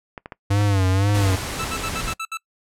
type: clicks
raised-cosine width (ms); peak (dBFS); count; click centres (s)
0.5; -18; 5; 0.178 / 0.259 / 0.322 / 0.612 / 1.095
type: tone with vibrato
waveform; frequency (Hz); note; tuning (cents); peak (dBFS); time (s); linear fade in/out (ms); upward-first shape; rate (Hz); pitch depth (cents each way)
square; 98; G2; 0; -17; 0.5-1.36; 10; sine; 2; 90
type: noise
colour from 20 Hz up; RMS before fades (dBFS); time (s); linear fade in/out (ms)
pink; -28; 1.14-2.14; 10
type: tone bursts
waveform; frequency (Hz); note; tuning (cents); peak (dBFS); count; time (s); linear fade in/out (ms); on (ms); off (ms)
25% pulse; 1318.5; E6; 0; -22; 7; 1.59-2.373; 5; 57; 64
effects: noise-tail reverb RT60 0.1 s tail -23 dB re dry + low-pass 11000 Hz 12 dB/octave